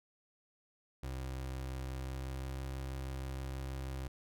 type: tone with pitch glide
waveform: 30% pulse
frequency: 65.41 to 66.28 Hz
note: C2 to C2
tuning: 0 to +23 cents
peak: -36 dBFS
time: 1.03-4.08 s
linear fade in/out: 5 ms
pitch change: +23 cents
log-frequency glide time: 1.93-2.58 s
effects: none